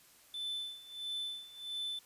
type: tone with tremolo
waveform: triangle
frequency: 3520 Hz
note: A7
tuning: in tune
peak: -34 dBFS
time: 0.34-1.99 s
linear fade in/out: 2 ms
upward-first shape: sine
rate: 1.5 Hz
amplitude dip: 85%
effects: white hiss -62 dBFS RMS until 2.05 s + resampled to 32000 Hz